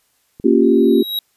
click, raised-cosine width 3 ms, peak -22 dBFS, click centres 0.399 s
sine chord, G half-diminished seventh, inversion first, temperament equal, 233.1 / 277.2 / 349.2 / 392 Hz, Bb3 / Db4 / F4 / G4, 0 / 0 / 0 / 0 cents, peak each -15 dBFS, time 0.44-1.03 s, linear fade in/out 10 ms
square tone with exponential growth, 3840 Hz, B7, 49 cents flat, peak -17 dBFS, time 0.63-1.19 s, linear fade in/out 2 ms, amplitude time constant 120 ms
effects white hiss -62 dBFS RMS until 1.36 s + resampled to 32000 Hz

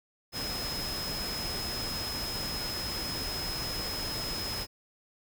sine tone in noise, 5120 Hz, D#8, 49 cents sharp, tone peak -35 dBFS, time 0.32-4.67 s, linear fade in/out 50 ms, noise pink, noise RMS -37 dBFS, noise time 0.32-4.67 s, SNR -1 dB, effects none

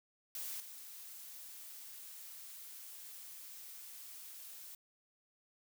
blue noise with level steps, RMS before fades -43 / -51 dBFS, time 0.35-4.75 s, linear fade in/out 2 ms, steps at 0.6 s, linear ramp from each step 2 ms, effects none

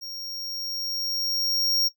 square tone with level ramp, 5570 Hz, F8, 5 cents flat, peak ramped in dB -35 to -20 dBFS, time 0.01-1.89 s, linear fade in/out 20 ms, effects noise-tail reverb RT60 0.1 s tail -17 dB re dry

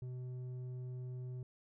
square tone with low-pass filter, 126.1 Hz, B2, 36 cents sharp, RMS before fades -44 dBFS, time 0.02-1.43 s, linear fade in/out 2 ms, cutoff 290 Hz, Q 0.87, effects none

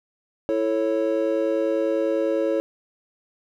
triangle chord, A major, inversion second, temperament just, 330 / 440 / 550 Hz, E4 / A4 / C#5, +2 / 0 / -14 cents, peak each -23 / -24 / -21 dBFS, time 0.49-2.6 s, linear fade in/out 0 ms, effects none

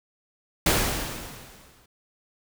pink noise with exponential decay, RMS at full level -19 dBFS, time 0.66-1.86 s, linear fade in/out 5 ms, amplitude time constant 260 ms, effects none

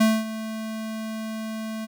square tone with ADSR envelope, 220 Hz, A3, in tune, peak -15 dBFS, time 0-1.87 s, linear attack 10 ms, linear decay 230 ms, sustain -15 dB, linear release 32 ms, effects none

